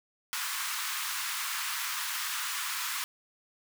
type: high-pass noise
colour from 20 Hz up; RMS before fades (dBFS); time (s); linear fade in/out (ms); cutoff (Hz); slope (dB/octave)
pink; -34; 0.33-3.04; 0; 1000; 48
effects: none